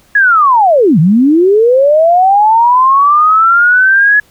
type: linear two-way sweep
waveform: sine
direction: down then up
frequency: 1700 to 146.83 to 1700 Hz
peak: -4 dBFS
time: 0.15-4.2 s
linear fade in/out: 5 ms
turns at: 0.99 s
effects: pink hiss -48 dBFS RMS until 4.3 s